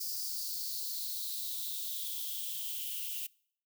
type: noise with high-pass filter sweep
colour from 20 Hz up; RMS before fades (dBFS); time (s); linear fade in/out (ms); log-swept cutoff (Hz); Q
violet; -38; 0-3.27; 10; 5000 to 2800; 6.9
effects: noise-tail reverb RT60 0.6 s tail -24 dB re dry